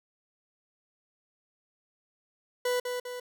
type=tone with echo; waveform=40% pulse; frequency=494.7 Hz; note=B4; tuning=3 cents sharp; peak=-25 dBFS; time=2.65-2.8 s; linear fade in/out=5 ms; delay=200 ms; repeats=2; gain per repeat=-5 dB; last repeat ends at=3.2 s; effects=none

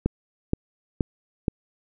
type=click train; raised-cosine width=3 ms; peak=-8 dBFS; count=4; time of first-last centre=0.06-1.482 s; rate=2.11 Hz; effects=none

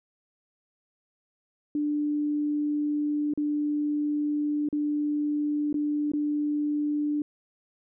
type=tone with dropouts; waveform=sine; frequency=295.8 Hz; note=D4; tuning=13 cents sharp; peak=-24 dBFS; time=1.75-7.22 s; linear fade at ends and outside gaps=2 ms; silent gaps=3.337-3.375 / 4.688-4.727 / 5.728-5.742 / 6.118-6.135 s; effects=none

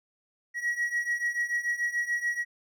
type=beating tone pair; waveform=triangle; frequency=1909 / 1915.9 Hz; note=A#6 / A#6; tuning=+41 / +47 cents; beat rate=6.9 Hz; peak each=-30 / -27 dBFS; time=0.54-2.45 s; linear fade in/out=50 ms; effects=none

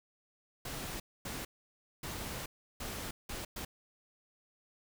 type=noise bursts at uneven times; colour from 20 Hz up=pink; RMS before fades=-41 dBFS; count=6; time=0.65-1 / 1.25-1.45 / 2.03-2.46 / 2.8-3.11 / 3.29-3.45 / 3.56-3.65 s; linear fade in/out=5 ms; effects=none

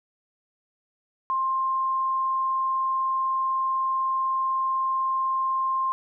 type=tone; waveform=sine; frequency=1056 Hz; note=C6; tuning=16 cents sharp; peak=-22 dBFS; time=1.3-5.92 s; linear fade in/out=0 ms; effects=none

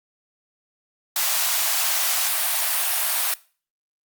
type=high-pass noise; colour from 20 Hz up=white; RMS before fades=-22 dBFS; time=1.16-3.34 s; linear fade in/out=2 ms; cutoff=600 Hz; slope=96 dB/octave; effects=noise-tail reverb RT60 0.4 s tail -21 dB re dry + Opus 48 kbps

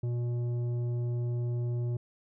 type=tone with tanh clipping; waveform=sine; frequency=120.4 Hz; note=B2; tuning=44 cents flat; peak=-30 dBFS; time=0.03-1.97 s; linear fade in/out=5 ms; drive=9 dB; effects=none

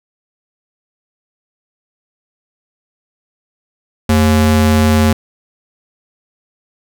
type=ring-modulated tone; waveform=square; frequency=155.56 Hz; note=D#3; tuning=in tune; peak=-6 dBFS; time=4.09-5.13 s; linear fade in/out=5 ms; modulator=68.8 Hz; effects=none

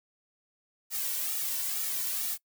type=noise with flanger; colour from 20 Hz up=blue; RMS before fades=-32 dBFS; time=0.9-2.38 s; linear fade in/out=50 ms; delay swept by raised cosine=1.9 to 2.43 ms; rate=2.2 Hz; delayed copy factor=-1; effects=noise-tail reverb RT60 0.1 s tail -22 dB re dry

